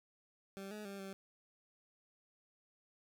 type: tone with pitch steps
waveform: 20% pulse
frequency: 195.2 / 211.5 / 197.9 / 193.8 Hz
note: G3 / G#3 / G3 / G3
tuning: -7 / +32 / +17 / -20 cents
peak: -40 dBFS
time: 0.57-1.13 s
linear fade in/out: 0 ms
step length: 140 ms
effects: none